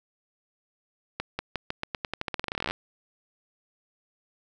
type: accelerating click train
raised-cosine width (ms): 0.3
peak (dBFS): -13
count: 25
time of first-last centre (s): 1.2-2.71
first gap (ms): 190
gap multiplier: 0.88
effects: none